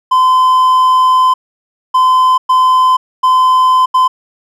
triangle tone bursts at uneven times, 1025 Hz, C6, 36 cents flat, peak -4 dBFS, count 5, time 0.11-1.34 / 1.94-2.38 / 2.49-2.97 / 3.23-3.86 / 3.94-4.08 s, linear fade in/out 10 ms, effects none

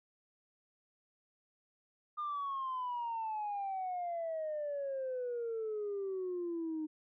sine exponential sweep, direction down, 1216 to 306.8 Hz, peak -34 dBFS, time 2.17-6.87 s, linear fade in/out 20 ms, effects tanh soft clip ceiling -32 dBFS

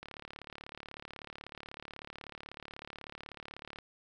click train, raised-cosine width 0.3 ms, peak -28 dBFS, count 137, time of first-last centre 0.03-3.787 s, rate 36.2 Hz, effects none

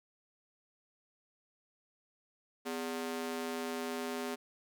sawtooth ring-modulated tone, 329.6 Hz, E4, in tune, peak -29 dBFS, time 2.65-4.36 s, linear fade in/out 20 ms, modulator 79.5 Hz, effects none

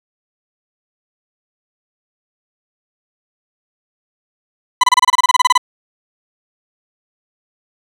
40% pulse tone bursts, 1000 Hz, B5, 21 cents sharp, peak -6 dBFS, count 15, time 4.81-5.578 s, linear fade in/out 5 ms, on 26 ms, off 27 ms, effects low-pass 8000 Hz 12 dB/octave + 7-bit

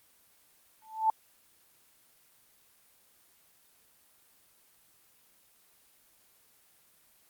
sine tone with exponential growth, 880 Hz, A5, in tune, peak -19 dBFS, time 0.82-1.1 s, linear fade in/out 2 ms, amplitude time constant 60 ms, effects white hiss -64 dBFS RMS until 7.29 s + Opus 24 kbps

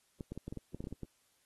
clicks, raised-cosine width 3 ms, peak -28 dBFS, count 12, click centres 0.208 / 0.32 / 0.376 / 0.48 / 0.525 / 0.573 / 0.746 / 0.805 / 0.841 / 0.871 / 0.926 / 1.033 s, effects white hiss -73 dBFS RMS until 1.45 s + AAC 32 kbps

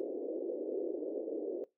pink band-pass noise, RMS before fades -38 dBFS, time 0-1.64 s, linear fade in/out 0 ms, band 320 to 520 Hz, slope 48 dB/octave, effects noise-tail reverb RT60 0.2 s tail -20 dB re dry

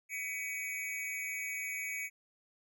square tone with amplitude modulation, 2257 Hz, C#7, 31 cents sharp, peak -33 dBFS, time 0.09-2.1 s, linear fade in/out 50 ms, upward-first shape sine, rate 254 Hz, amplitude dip 90%, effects none

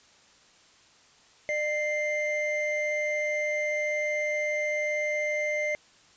triangle tone pair together, 602.1 / 2093 Hz, D5 / C7, +43 / 0 cents, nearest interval octave + minor seventh, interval 2157 cents, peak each -27 dBFS, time 1.49-5.75 s, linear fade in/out 0 ms, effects white hiss -58 dBFS RMS until 6.16 s + resampled to 16000 Hz

